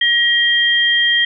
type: tone pair together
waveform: sine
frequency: 1900 / 3198 Hz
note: A#6 / G7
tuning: +33 / +34 cents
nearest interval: major sixth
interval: 901 cents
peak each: -14 dBFS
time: 0.01-1.25 s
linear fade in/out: 5 ms
effects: none